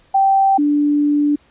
sine tone pair in turn, 779 / 292.6 Hz, G5 / D4, -11 / -6 cents, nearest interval octave + perfect fourth, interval 1695 cents, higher first, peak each -10 / -12 dBFS, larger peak first, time 0.14-0.58 / 0.58-1.36 s, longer second, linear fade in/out 10 ms, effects pink hiss -54 dBFS RMS until 1.5 s + resampled to 8000 Hz

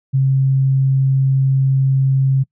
sine tone, 134.3 Hz, C3, 46 cents sharp, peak -11 dBFS, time 0.13-2.44 s, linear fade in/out 20 ms, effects noise-tail reverb RT60 0.1 s tail -24 dB re dry

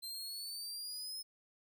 sawtooth exponential sweep, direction up, 4117 to 5190 Hz, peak -39 dBFS, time 0.02-1.23 s, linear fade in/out 20 ms, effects none

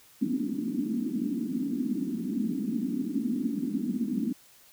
pink band-pass noise, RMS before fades -30 dBFS, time 0.21-4.33 s, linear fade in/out 10 ms, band 210 to 290 Hz, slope 48 dB/octave, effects white hiss -57 dBFS RMS until 4.72 s

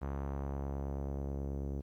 sawtooth tone with low-pass filter sweep, 69.3 Hz, C#2, in tune, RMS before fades -38 dBFS, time 0.01-1.82 s, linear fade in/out 20 ms, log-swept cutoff 1200 to 420 Hz, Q 1.2, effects 12-bit

